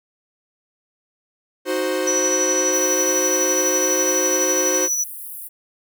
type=chord; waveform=45% pulse; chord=C diminished; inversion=first; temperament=equal; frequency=311.1 / 370 / 523.3 Hz; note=Eb4 / Gb4 / C5; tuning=0 / 0 / 0 cents; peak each=-27 / -24 / -23 dBFS; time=1.65-4.89 s; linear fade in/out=50 ms
type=tone with tremolo; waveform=sine; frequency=5920 Hz; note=F#8; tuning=in tune; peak=-17 dBFS; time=2.07-5.04 s; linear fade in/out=5 ms; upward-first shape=sine; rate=12 Hz; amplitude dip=40%
type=high-pass noise; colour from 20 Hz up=pink; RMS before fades=-34 dBFS; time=2.72-5.49 s; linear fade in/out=20 ms; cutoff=10000 Hz; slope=48 dB/octave
effects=none